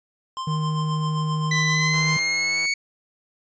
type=tone with tremolo; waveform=square; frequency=1046.5 Hz; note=C6; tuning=in tune; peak=-27 dBFS; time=0.37-2.19 s; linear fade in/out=0 ms; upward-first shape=sine; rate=7.6 Hz; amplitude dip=55%
type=tone; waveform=triangle; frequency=155.56 Hz; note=D#3; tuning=in tune; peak=-20 dBFS; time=0.47-2.17 s; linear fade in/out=5 ms
type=tone with pitch glide; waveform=sawtooth; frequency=1992 to 2223 Hz; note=B6 to C#7; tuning=+14 to +4 cents; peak=-17 dBFS; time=1.51-2.74 s; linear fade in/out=5 ms; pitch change=+190 cents; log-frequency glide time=1.68-2.6 s
type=click train; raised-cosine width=0.5 ms; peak=-25 dBFS; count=119; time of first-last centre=1.94-2.655 s; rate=165 Hz
effects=resampled to 16000 Hz